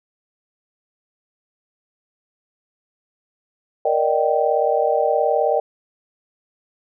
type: chord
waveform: sine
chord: Eb major seventh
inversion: second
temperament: just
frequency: 466.7 / 583.4 / 622.3 / 777.8 Hz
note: Bb4 / D5 / Eb5 / G5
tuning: +2 / -12 / 0 / -14 cents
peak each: -21 dBFS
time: 3.85-5.6 s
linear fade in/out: 5 ms
effects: none